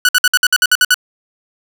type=tone bursts; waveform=sawtooth; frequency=1480 Hz; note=F#6; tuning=in tune; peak=-4 dBFS; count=10; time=0.05-0.943 s; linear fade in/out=2 ms; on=38 ms; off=57 ms; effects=none